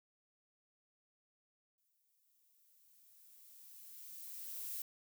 violet noise with exponential growth, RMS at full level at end -42 dBFS, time 1.78-4.82 s, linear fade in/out 1 ms, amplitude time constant 660 ms, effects none

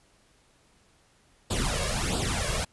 pink noise with flanger, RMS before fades -28 dBFS, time 1.5-2.65 s, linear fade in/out 10 ms, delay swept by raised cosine 0.24 to 1.84 ms, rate 1.5 Hz, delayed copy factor +0.8, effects pink hiss -63 dBFS RMS until 2.72 s + resampled to 24000 Hz

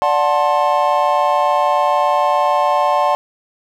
triangle chord, D dominant seventh, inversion none, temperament just, 587.3 / 734.2 / 881 / 1057.2 Hz, D5 / F#5 / A5 / C6, 0 / -14 / +2 / +18 cents, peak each -16 dBFS, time 0.02-3.15 s, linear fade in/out 0 ms, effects none

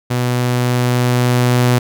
sawtooth tone with level ramp, 123.47 Hz, B2, in tune, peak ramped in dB -11 to -6 dBFS, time 0.1-1.79 s, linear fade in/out 10 ms, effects none

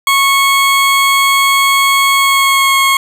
20% pulse tone with pitch glide, 1100 to 1088.6 Hz, C#6 to C#6, -14 to -32 cents, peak -3 dBFS, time 0.07-2.97 s, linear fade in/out 2 ms, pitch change -18 cents, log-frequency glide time 2.15-2.76 s, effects none

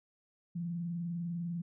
sine tone with vibrato, 170.6 Hz, F3, 40 cents flat, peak -34 dBFS, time 0.55-1.62 s, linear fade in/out 10 ms, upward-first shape square, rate 20 Hz, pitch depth 61 cents each way, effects none

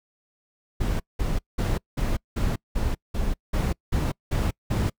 brown noise bursts, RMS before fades -24 dBFS, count 11, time 0.8-4.9 s, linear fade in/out 10 ms, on 200 ms, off 190 ms, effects noise-tail reverb RT60 0.1 s tail -26 dB re dry

